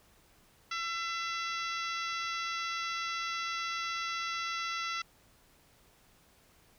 harmonic tone with a mistuned harmonic, 673 Hz, E5, 36 cents sharp, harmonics 2 / 3 / 4 / 5 / 6 / 7 / 8 / 9, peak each -36 / -40 / -42 / -44 / -46 / -47 / -48 / -49 dBFS, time 0.71-5.02 s, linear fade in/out 5 ms, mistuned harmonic 6, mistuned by -28 cents, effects pink hiss -64 dBFS RMS until 6.78 s

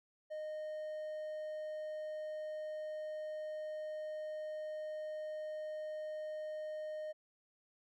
triangle tone, 616 Hz, D#5, 17 cents flat, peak -38 dBFS, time 0.3-7.13 s, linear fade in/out 20 ms, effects none

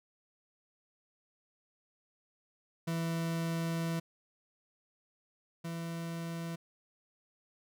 40% pulse tone pair in turn, 165.6 / 166.94 Hz, E3 / E3, +8 / +22 cents, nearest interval unison, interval 14 cents, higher second, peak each -31 / -36 dBFS, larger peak first, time 2.87-4 / 5.64-6.56 s, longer first, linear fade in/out 10 ms, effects none

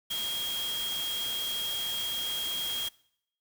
sine tone in noise, 3254 Hz, G#7, 36 cents flat, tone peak -31 dBFS, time 0.1-2.89 s, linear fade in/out 10 ms, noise white, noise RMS -38 dBFS, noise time 0.1-2.89 s, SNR +4 dB, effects noise-tail reverb RT60 0.7 s tail -22 dB re dry

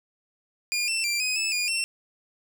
20% pulse tone with pitch steps, 2418 / 2681 / 2366 / 2510 / 2614 / 2432 / 2706 Hz, D7 / E7 / D7 / D#7 / E7 / D#7 / E7, +50 / +29 / +12 / +15 / -15 / -40 / +45 cents, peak -19 dBFS, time 0.72-1.84 s, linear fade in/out 0 ms, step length 160 ms, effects none

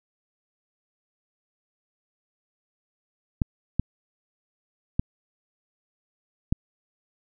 clicks, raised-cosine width 5 ms, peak -9 dBFS, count 4, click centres 3.418 / 3.796 / 4.995 / 6.525 s, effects none

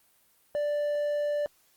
triangle tone, 587.3 Hz, D5, in tune, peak -24 dBFS, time 0.55-1.46 s, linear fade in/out 0 ms, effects white hiss -65 dBFS RMS until 1.76 s + Opus 32 kbps

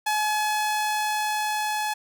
sawtooth tone with level ramp, 850 Hz, G#5, 40 cents sharp, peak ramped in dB -18 to -21 dBFS, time 0.06-1.94 s, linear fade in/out 10 ms, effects none

